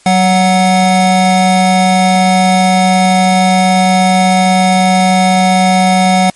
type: tone pair together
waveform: square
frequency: 187.09 / 737 Hz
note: F#3 / F#5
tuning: +19 / -7 cents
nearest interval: 2 octaves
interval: 2374 cents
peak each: -10 dBFS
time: 0.06-6.3 s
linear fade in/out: 2 ms
effects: white hiss -45 dBFS RMS until 6.35 s + MP3 48 kbps